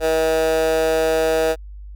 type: tone with high-pass filter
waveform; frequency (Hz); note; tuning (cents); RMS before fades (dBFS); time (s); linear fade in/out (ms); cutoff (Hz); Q
15% pulse; 160; D#3; +49; -18; 0-1.56; 50; 540; 3.4
effects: added 50 Hz sine -33 dBFS peak until 1.95 s